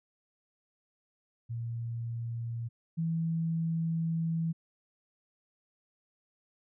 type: tone pair in turn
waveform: sine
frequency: 116.54 / 164.19 Hz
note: A#2 / E3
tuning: 0 / -7 cents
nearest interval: tritone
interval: 593 cents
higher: second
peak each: -33 / -28 dBFS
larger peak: second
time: 1.49-2.69 / 2.97-4.53 s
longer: second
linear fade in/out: 20 ms
effects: none